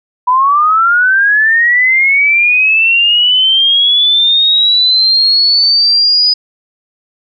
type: linear sweep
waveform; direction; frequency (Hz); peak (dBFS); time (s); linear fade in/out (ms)
sine; up; 981 to 4983; -6; 0.27-6.34; 10
effects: none

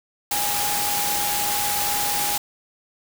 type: tone in noise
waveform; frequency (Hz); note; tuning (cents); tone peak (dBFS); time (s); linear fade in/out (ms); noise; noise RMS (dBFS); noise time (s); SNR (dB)
sine; 823; G#5; -16; -27; 0.31-2.38; 5; white; -24; 0.31-2.38; -6
effects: none

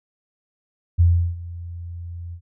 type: tone with ADSR envelope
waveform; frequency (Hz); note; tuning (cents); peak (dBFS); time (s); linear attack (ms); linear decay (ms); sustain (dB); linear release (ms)
sine; 86; F2; -26; -10; 0.98-2.41; 24; 350; -20; 78
effects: none

